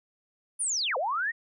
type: linear two-way sweep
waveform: sine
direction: down then up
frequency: 9956 to 480 to 1920 Hz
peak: -26 dBFS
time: 0.59-1.32 s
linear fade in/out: 20 ms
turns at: 0.97 s
effects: none